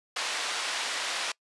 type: band-pass noise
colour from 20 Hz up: white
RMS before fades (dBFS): -32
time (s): 0.16-1.32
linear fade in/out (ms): 5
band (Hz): 630 to 4400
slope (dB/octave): 12
effects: noise-tail reverb RT60 0.1 s tail -24 dB re dry + resampled to 24000 Hz